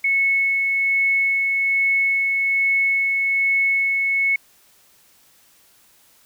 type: tone with tremolo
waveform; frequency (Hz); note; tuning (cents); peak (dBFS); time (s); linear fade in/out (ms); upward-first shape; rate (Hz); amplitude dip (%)
sine; 2200; C#7; -14; -15; 0.04-4.36; 5; sine; 1.2; 25
effects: white hiss -55 dBFS RMS until 6.25 s